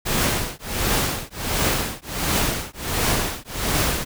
pink noise with tremolo, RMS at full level -19 dBFS, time 0.05-4.05 s, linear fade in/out 20 ms, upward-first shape triangle, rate 1.4 Hz, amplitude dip 100%, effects none

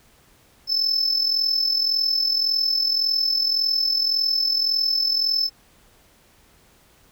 triangle tone with amplitude modulation, 5260 Hz, E8, 5 cents flat, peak -14 dBFS, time 0.67-5.5 s, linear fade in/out 50 ms, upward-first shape sine, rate 41.8 Hz, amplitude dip 65%, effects tanh soft clip ceiling -10 dBFS + pink hiss -56 dBFS RMS until 7.11 s

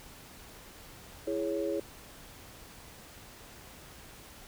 sine chord, C# minor, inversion first, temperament equal with one note detuned, 331.5 / 415.3 / 554.4 Hz, E4 / G#4 / C#5, +10 / 0 / 0 cents, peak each -34 dBFS, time 1.27-1.8 s, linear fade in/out 5 ms, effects pink hiss -51 dBFS RMS until 4.47 s

